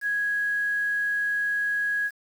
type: tone with quantisation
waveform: sine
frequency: 1661.2 Hz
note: G#6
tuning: in tune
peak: -23 dBFS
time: 0.01-2.11 s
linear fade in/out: 50 ms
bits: 8
effects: none